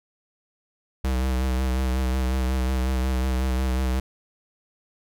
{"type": "tone with vibrato", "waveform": "square", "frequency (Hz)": 64.4, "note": "C2", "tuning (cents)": -27, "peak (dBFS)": -22, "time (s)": [1.04, 4], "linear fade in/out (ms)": 5, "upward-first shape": "sine", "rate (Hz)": 5.5, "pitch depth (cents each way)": 35, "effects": []}